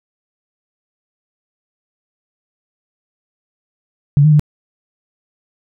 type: tone with pitch steps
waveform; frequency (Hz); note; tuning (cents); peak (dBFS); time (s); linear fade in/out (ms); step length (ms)
sine; 143.2 / 153.3 / 149.1; D3 / D#3 / D3; -43 / -25 / +27; -6; 4.17-4.395; 0; 75
effects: none